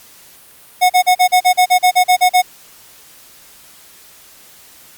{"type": "tone bursts", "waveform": "square", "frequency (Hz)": 730, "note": "F#5", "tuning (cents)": -24, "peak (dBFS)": -8, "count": 13, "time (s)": [0.81, 2.422], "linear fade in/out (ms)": 20, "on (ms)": 88, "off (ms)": 39, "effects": ["white hiss -43 dBFS RMS until 4.97 s", "Opus 48 kbps"]}